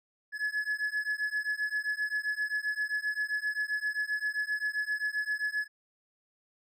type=beating tone pair; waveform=triangle; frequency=1700 / 1707.6 Hz; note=G#6 / G#6; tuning=+40 / +48 cents; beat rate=7.6 Hz; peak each=-31 dBFS; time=0.32-5.68 s; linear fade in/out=50 ms; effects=none